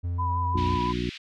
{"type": "tone", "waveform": "triangle", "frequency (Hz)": 87.31, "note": "F2", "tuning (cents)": 0, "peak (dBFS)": -24, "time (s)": [0.03, 0.78], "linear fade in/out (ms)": 20}
{"type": "tone with vibrato", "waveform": "sine", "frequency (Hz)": 990, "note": "B5", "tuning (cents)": 4, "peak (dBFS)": -26, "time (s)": [0.18, 0.93], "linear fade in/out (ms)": 20, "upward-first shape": "sine", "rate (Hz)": 5.9, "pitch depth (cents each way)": 25}
{"type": "harmonic tone", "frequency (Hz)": 60.1, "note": "B1", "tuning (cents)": -46, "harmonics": [1, 2, 3, 4, 5, 6], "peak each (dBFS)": [-33, -33, -33, -33, -33, -33], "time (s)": [0.54, 1.1], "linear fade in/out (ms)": 10}
{"type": "band-pass noise", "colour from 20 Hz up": "white", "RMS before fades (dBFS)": -41, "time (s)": [0.57, 1.18], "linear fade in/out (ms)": 10, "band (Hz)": [2000, 3700], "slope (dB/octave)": 24}
{"effects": []}